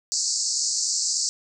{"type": "band-pass noise", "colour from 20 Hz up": "white", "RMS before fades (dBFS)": -25, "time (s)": [0.12, 1.29], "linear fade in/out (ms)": 0, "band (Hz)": [4400, 7900], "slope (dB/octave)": 96, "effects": []}